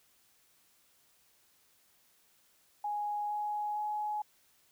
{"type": "tone with pitch steps", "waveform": "sine", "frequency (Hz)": [830.6, 836.4, 842.2], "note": ["G#5", "G#5", "G#5"], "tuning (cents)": [0, 12, 24], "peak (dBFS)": -32, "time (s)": [2.84, 4.22], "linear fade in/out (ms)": 5, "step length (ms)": 460, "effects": ["white hiss -68 dBFS RMS until 4.71 s"]}